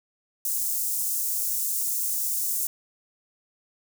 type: high-pass noise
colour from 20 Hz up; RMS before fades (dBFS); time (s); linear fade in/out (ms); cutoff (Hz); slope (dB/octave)
white; -27; 0.45-2.67; 2; 6700; 24
effects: none